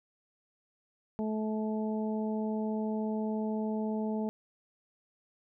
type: harmonic tone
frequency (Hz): 216.5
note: A3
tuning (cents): -28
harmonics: 1 / 2 / 3 / 4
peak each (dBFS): -31 / -37 / -41 / -43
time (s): 1.19-4.29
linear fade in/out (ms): 0
effects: none